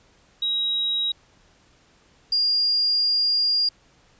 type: tone pair in turn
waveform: sine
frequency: 3825 / 4819 Hz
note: A#7 / D8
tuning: +44 / +44 cents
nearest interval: major third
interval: 400 cents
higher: second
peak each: -21 / -18 dBFS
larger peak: second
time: 0.42-1.12 / 2.32-3.69 s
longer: second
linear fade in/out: 5 ms
effects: pink hiss -58 dBFS RMS until 4.19 s + resampled to 16000 Hz